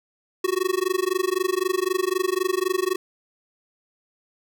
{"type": "tone with amplitude modulation", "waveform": "square", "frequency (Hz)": 371.2, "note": "F#4", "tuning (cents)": 6, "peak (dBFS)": -18, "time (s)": [0.44, 2.96], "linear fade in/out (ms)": 5, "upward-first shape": "sine", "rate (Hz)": 23.9, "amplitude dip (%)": 100, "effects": []}